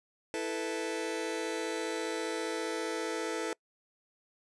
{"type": "chord", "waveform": "sawtooth", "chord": "E suspended fourth", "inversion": "none", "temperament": "just", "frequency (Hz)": [329.6, 439.5, 494.4], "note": ["E4", "A4", "B4"], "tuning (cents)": [0, -2, 2], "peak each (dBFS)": [-33, -32, -34], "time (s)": [0.34, 3.53], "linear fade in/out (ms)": 0, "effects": ["noise-tail reverb RT60 0.1 s tail -26 dB re dry", "resampled to 24000 Hz"]}